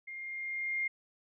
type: tone with level ramp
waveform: sine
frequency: 2119 Hz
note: C7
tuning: 21 cents sharp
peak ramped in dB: -41 to -29 dBFS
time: 0.07-0.88 s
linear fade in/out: 10 ms
effects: none